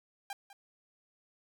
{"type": "tone with echo", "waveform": "sawtooth", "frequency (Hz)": 798, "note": "G5", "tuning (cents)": 31, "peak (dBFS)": -34, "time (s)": [0.3, 0.33], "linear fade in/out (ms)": 2, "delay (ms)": 200, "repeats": 1, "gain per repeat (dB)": -14, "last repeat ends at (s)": 0.53, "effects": []}